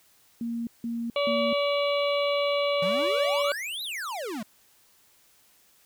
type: tone bursts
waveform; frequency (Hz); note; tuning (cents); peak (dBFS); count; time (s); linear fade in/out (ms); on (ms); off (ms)
sine; 233.1; A#3; 0; -28; 3; 0.41-1.53; 2; 260; 170
type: harmonic tone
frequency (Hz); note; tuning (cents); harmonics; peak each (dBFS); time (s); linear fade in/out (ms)
572; D5; -46; 1 / 2 / 4 / 5 / 6 / 7; -24 / -32 / -33 / -35 / -37 / -39; 1.16-3.52; 2
type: exponential two-way sweep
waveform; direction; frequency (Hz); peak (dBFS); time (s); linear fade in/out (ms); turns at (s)
square; up then down; 160.3 to 4083 to 197.1; -32; 2.82-4.43; 5; 3.83
effects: white hiss -61 dBFS RMS until 5.85 s